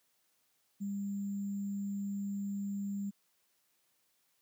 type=tone with sample-and-hold; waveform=sine; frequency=200 Hz; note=G3; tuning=35 cents sharp; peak=-34 dBFS; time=0.8-3.11 s; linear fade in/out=20 ms; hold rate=7350 Hz; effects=white hiss -75 dBFS RMS until 4.41 s + high-pass 100 Hz 12 dB/octave